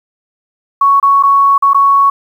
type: tone with dropouts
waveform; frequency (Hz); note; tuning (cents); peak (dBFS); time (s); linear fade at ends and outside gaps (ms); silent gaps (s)
sine; 1112; C#6; +5; -5; 0.81-2.1; 5; 1-1.027 / 1.227-1.234 / 1.58-1.623 / 1.734-1.745
effects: 7-bit